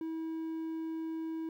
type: tone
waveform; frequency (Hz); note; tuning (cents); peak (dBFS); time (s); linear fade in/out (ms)
triangle; 322.9; E4; -36; -33; 0.01-1.49; 2
effects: 12-bit